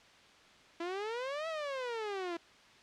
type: exponential two-way sweep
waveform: sawtooth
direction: up then down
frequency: 331.8 to 659.3 to 331.8 Hz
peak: -32 dBFS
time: 0.8-2.37 s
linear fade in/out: 5 ms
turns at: 1.48 s
effects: white hiss -59 dBFS RMS until 2.82 s + low-pass 4000 Hz 12 dB/octave